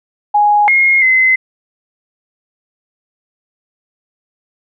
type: tone with pitch steps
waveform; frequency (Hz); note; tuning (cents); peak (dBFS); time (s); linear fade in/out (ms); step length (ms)
sine; 830 / 2147 / 2050; G#5 / C7 / C7; -1 / +44 / -36; -7; 0.34-1.36; 10; 340
effects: none